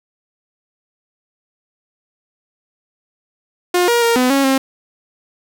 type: tone with pitch steps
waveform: sawtooth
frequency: 356.4 / 473.9 / 465.7 / 252.2 / 275.1 / 267.3 Hz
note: F4 / A#4 / A#4 / B3 / C#4 / C4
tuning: +35 / +28 / -2 / +36 / -13 / +37 cents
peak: -8 dBFS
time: 3.74-4.58 s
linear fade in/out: 5 ms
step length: 140 ms
effects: none